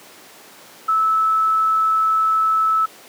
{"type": "tone", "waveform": "sine", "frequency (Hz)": 1306, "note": "E6", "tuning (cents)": -17, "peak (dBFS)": -14, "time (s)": [0.88, 2.86], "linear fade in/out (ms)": 10, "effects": ["pink hiss -43 dBFS RMS until 3.08 s", "high-pass 300 Hz 12 dB/octave"]}